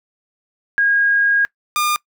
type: tone pair in turn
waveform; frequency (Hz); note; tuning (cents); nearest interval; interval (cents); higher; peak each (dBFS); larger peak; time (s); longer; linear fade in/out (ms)
sine / sawtooth; 1633 / 1209.3; G#6 / D#6; -30 / -50; perfect fourth; 520; first; -12; neither; 0.78-1.45 / 1.76-1.96; first; 0
effects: noise-tail reverb RT60 0.1 s tail -22 dB re dry